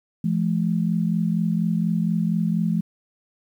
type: tone pair together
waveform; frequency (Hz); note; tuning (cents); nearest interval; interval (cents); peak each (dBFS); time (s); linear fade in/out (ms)
sine; 170 / 214.2; F3 / A3; -46 / -46; major third; 400; -21 / -23; 0.24-2.81; 5
effects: 9-bit